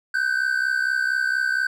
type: tone pair together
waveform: triangle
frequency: 1503.7 / 1568 Hz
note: F#6 / G6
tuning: +28 / 0 cents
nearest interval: minor second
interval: 72 cents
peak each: -21 / -21 dBFS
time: 0.14-1.67 s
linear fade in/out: 5 ms
effects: none